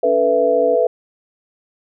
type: chord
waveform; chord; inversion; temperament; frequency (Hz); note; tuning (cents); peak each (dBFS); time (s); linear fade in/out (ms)
sine; A suspended second; none; equal with one note detuned; 440 / 493.9 / 665.4; A4 / B4 / E5; 0 / 0 / +16; -19 / -15 / -17; 0.03-0.87; 5
type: tone with tremolo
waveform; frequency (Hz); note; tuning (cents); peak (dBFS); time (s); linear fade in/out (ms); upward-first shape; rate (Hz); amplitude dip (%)
sine; 283.8; C#4; +41; -24; 0.04-0.76; 20; triangle; 5.5; 25
effects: none